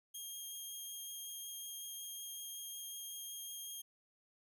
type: tone with vibrato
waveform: 5% pulse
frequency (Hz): 3230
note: G#7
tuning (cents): -49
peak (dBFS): -37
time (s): 0.14-3.82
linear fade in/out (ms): 10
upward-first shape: triangle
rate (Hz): 5.4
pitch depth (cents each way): 9
effects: none